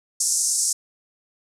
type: band-pass noise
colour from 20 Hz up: pink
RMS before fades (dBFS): -22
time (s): 0.2-0.73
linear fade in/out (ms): 5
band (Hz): 5600 to 10000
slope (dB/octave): 48
effects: none

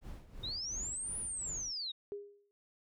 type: noise with tremolo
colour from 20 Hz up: brown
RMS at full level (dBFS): -46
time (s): 0.01-1.74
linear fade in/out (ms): 50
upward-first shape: sine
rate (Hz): 2.8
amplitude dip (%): 75
type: linear two-way sweep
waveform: sine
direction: up then down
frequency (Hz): 3660 to 9860 to 3660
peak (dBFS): -37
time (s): 0.43-1.92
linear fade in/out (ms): 10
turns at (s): 1.18
type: tone with exponential decay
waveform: sine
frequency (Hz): 406.8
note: G#4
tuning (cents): -36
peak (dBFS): -36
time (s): 2.12-2.51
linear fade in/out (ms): 0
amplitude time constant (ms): 83
effects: none

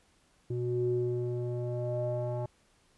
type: tone with low-pass filter sweep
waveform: square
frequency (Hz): 121.8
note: B2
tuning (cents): -24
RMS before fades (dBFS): -32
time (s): 0.5-2.46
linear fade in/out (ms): 5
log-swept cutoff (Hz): 310 to 740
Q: 6.3
effects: pink hiss -67 dBFS RMS until 2.97 s + resampled to 24000 Hz

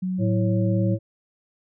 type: tone with pitch glide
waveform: sine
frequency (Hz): 185 to 187.37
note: F#3 to F#3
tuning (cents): 0 to +22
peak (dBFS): -23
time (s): 0.02-0.95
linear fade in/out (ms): 10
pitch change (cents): +22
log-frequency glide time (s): 0.48-0.78
type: harmonic tone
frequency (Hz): 110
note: A2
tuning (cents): 0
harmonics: 1 / 3 / 5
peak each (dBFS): -21 / -28 / -29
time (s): 0.18-0.99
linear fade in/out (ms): 50
effects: none

